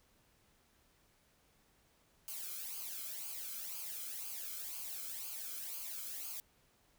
blue noise with flanger, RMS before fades -44 dBFS, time 2.28-6.4 s, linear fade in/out 0 ms, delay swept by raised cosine 0.53 to 1.11 ms, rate 2 Hz, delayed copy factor -0.75, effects pink hiss -71 dBFS RMS until 6.98 s

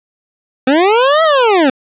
25% pulse linear two-way sweep, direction up then down, 249.5 to 659.3 to 249.5 Hz, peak -4 dBFS, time 0.67-1.7 s, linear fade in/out 5 ms, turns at 1.23 s, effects resampled to 8000 Hz + 7-bit

